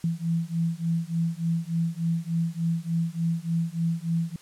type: beating tone pair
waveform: sine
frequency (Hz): 164.81 / 168.21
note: E3 / E3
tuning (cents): 0 / +35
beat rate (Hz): 3.4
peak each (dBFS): -27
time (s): 0.04-4.36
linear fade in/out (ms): 2
effects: white hiss -53 dBFS RMS until 4.41 s + low-pass 10000 Hz 12 dB/octave